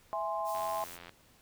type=chord; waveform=sine; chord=E augmented; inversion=none; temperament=equal; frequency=659.3 / 830.6 / 1046.5 Hz; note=E5 / G#5 / B#5; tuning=0 / 0 / 0 cents; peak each=-36 dBFS; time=0.13-0.84 s; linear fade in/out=0 ms
type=high-pass noise; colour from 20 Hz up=white; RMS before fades=-48 dBFS; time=0.44-0.99 s; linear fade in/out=50 ms; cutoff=3800 Hz; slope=12 dB/octave
type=click train; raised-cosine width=0.3 ms; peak=-31 dBFS; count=48; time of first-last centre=0.55-1.093 s; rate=86.5 Hz
effects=pink hiss -63 dBFS RMS until 1.41 s